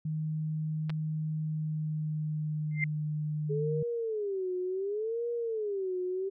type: tone with pitch glide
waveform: sine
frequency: 155.56 to 151.74 Hz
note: D#3 to D#3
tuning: 0 to -43 cents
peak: -30 dBFS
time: 0.05-3.83 s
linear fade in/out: 5 ms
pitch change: -43 cents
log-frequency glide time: 1.4-3.04 s
type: clicks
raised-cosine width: 0.3 ms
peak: -25 dBFS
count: 2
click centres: 0.896 / 0.902 s
type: tone with exponential growth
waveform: sine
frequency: 2093 Hz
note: C7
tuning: in tune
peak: -23 dBFS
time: 2.71-2.84 s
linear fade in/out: 2 ms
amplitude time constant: 27 ms
type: tone with vibrato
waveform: sine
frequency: 415.3 Hz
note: G#4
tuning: in tune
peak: -30 dBFS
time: 3.49-6.3 s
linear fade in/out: 20 ms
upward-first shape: sine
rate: 0.69 Hz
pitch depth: 230 cents each way
effects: none